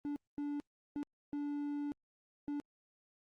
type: tone bursts at uneven times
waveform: triangle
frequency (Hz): 290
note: D4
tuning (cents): -22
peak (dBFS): -34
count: 5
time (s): 0.05-0.16 / 0.38-0.6 / 0.96-1.03 / 1.33-1.92 / 2.48-2.6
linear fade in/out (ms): 0
effects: Opus 24 kbps